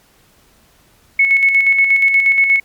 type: tone with tremolo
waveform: sine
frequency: 2200 Hz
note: C#7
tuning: 14 cents flat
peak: -7 dBFS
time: 1.19-2.6 s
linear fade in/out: 5 ms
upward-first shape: square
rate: 8.4 Hz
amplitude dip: 45%
effects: pink hiss -52 dBFS RMS until 2.64 s + MP3 96 kbps